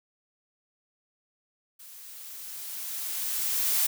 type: noise with level ramp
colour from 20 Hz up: blue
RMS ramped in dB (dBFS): -48 to -24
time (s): 1.79-3.87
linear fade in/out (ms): 10
effects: none